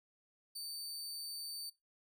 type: tone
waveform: sawtooth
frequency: 4576 Hz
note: D8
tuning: 46 cents flat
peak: -40 dBFS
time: 0.55-1.7 s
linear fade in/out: 10 ms
effects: noise-tail reverb RT60 0.2 s tail -17 dB re dry